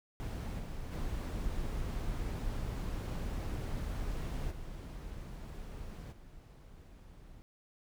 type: noise with level steps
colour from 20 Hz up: brown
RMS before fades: -38 / -41 / -37 / -44 / -53 dBFS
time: 0.2-7.42 s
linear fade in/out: 0 ms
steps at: 0.58 / 0.91 / 4.5 / 6.11 s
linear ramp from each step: 20 ms
effects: none